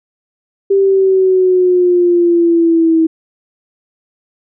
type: exponential sweep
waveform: sine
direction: down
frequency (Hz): 394.6 to 321.7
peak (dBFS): -7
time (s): 0.7-3.07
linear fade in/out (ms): 10
effects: none